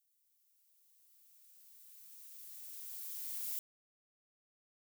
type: noise with exponential growth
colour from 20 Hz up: violet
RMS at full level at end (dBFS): -39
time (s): 0-3.59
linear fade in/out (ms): 0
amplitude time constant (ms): 780
effects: none